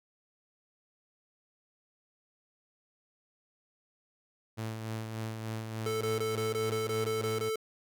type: tone with tremolo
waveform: sawtooth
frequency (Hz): 111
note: A2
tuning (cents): +16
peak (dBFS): -30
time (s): 4.57-7.5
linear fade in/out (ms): 20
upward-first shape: sine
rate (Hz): 3.4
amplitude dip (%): 40
type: tone bursts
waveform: square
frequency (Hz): 440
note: A4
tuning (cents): 0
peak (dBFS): -31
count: 10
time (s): 5.86-7.558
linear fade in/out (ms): 2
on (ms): 150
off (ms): 22
effects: none